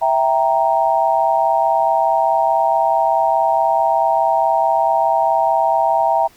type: chord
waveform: sine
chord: E diminished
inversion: none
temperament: equal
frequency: 659.3 / 784 / 932.3 Hz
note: E5 / G5 / Bb5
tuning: 0 / 0 / 0 cents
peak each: -17 dBFS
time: 0.01-6.28 s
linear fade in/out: 20 ms
effects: pink hiss -49 dBFS RMS until 6.36 s